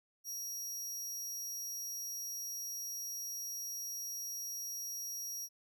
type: tone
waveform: sawtooth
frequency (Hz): 5680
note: F8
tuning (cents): +28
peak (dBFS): -37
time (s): 0.24-5.49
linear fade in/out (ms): 50
effects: none